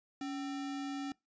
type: tone with sample-and-hold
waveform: sine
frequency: 279.9 Hz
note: C#4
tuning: 17 cents sharp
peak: -36 dBFS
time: 0.21-1.12 s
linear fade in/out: 2 ms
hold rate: 1050 Hz
effects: noise-tail reverb RT60 0.2 s tail -23 dB re dry + resampled to 16000 Hz